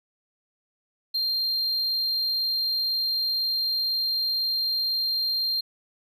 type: tone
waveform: triangle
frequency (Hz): 4186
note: C8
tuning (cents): 0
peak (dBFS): -22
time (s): 1.14-5.61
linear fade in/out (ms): 10
effects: none